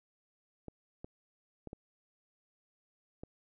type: clicks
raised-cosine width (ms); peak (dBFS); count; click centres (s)
2; -30; 5; 0.683 / 1.045 / 1.673 / 1.731 / 3.235
effects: none